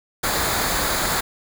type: noise with comb filter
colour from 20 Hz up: pink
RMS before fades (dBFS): -22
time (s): 0.23-1.21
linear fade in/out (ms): 10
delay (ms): 0.35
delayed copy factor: -0.55
effects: none